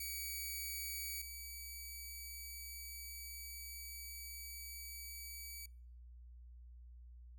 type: tone pair in turn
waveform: 5% pulse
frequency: 2275 / 2287 Hz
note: C#7 / D7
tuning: +44 / -47 cents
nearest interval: unison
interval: 9 cents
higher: second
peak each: -32 / -38 dBFS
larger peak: first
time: 0-1.22 / 1.22-5.66 s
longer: second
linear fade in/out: 5 ms
effects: noise-tail reverb RT60 0.6 s tail -26 dB re dry + added 60 Hz sine -53 dBFS peak until 7.38 s